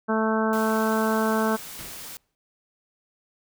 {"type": "harmonic tone", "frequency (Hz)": 220, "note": "A3", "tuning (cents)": 0, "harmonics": [1, 2, 3, 4, 5, 6, 7], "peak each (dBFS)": [-24, -27, -29, -30, -31, -32, -32], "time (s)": [0.08, 1.57], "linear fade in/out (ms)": 20}
{"type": "noise", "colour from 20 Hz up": "white", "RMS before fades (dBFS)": -39, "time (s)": [0.53, 2.17], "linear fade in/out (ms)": 0}
{"type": "noise with exponential decay", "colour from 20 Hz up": "pink", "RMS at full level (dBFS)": -40, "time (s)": [1.79, 2.35], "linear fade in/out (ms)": 0, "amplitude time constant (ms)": 120}
{"effects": []}